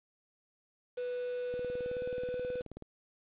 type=tone with pitch glide; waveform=triangle; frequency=493.9 to 497.6 Hz; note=B4 to B4; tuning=0 to +13 cents; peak=-32 dBFS; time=0.97-2.62 s; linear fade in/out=10 ms; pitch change=+13 cents; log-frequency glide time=1.79-2.02 s
type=click train; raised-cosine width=2 ms; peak=-32 dBFS; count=25; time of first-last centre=1.54-2.823 s; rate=18.7 Hz
effects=resampled to 8000 Hz + 9-bit